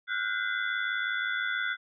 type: tone cluster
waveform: sine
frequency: 1384 / 1463 / 1569 / 2036 / 3453 Hz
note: F6 / F#6 / G6 / C7 / A7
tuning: -16 / -20 / +1 / -48 / -33 cents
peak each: -38 / -31 / -34 / -36 / -39 dBFS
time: 0.07-1.77 s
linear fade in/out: 50 ms
effects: none